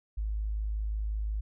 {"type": "tone", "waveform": "sine", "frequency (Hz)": 52.8, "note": "G#1", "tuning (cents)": 29, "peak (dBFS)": -29, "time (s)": [0.17, 1.41], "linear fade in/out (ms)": 10, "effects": []}